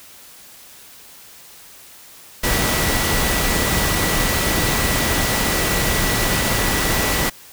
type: tone in noise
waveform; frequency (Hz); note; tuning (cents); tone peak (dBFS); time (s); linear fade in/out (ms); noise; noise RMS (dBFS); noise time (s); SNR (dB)
sine; 1954; B6; -19; -27; 2.43-7.3; 10; pink; -19; 2.43-7.3; -11
effects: white hiss -43 dBFS RMS until 7.52 s